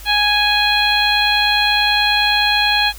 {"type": "harmonic tone", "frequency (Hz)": 830.6, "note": "G#5", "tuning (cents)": 0, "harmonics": [1, 2, 3, 4, 5], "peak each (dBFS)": [-19, -19, -19, -19, -19], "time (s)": [0.05, 2.93], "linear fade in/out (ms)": 50, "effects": ["added 50 Hz sine -34 dBFS peak until 2.98 s", "white hiss -39 dBFS RMS until 2.98 s"]}